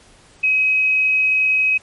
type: tone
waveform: sine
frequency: 2539 Hz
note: D#7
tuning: 34 cents sharp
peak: -13 dBFS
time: 0.43-1.78 s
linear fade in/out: 10 ms
effects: pink hiss -49 dBFS RMS until 1.82 s + MP3 48 kbps